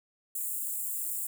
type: high-pass noise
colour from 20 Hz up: white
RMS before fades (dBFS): -34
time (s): 0.35-1.27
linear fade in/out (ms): 5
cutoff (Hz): 7200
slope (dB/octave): 96
effects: none